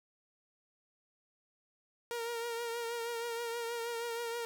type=tone with vibrato; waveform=sawtooth; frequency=467.5 Hz; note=A#4; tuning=5 cents sharp; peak=-32 dBFS; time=2.11-4.45 s; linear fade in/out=0 ms; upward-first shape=triangle; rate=6.3 Hz; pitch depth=41 cents each way; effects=none